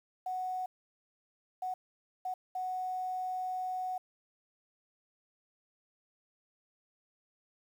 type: tone bursts at uneven times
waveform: sine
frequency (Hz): 740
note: F#5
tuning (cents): 0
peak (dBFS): -33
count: 4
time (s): 0.26-0.66 / 1.62-1.74 / 2.25-2.34 / 2.55-3.98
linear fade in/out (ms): 5
effects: 10-bit